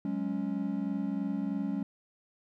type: chord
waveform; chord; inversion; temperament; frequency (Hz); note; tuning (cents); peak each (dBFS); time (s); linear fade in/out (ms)
triangle; F# suspended second; none; just; 185 / 208.1 / 277.5; F#3 / G#3 / C#4; 0 / +4 / +2; -34 / -32 / -32; 0.05-1.83; 2
effects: none